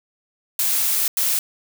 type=noise bursts at uneven times; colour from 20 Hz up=blue; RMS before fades=-20 dBFS; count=2; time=0.59-1.08 / 1.17-1.39 s; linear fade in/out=2 ms; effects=none